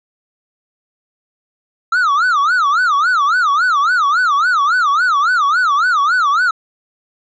triangle tone with vibrato, 1297 Hz, E6, 28 cents flat, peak -9 dBFS, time 1.92-6.51 s, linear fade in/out 5 ms, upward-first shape sine, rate 3.6 Hz, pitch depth 260 cents each way, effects resampled to 16000 Hz

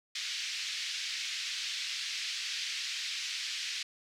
white band-pass noise, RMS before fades -37 dBFS, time 0.15-3.83 s, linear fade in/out 5 ms, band 2000 to 5300 Hz, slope 24 dB/octave, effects none

